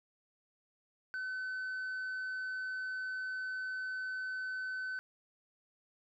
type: tone with tanh clipping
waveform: sine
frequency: 1517 Hz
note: F#6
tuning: 43 cents sharp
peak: -37 dBFS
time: 1.14-4.99 s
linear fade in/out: 0 ms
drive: 2 dB
effects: none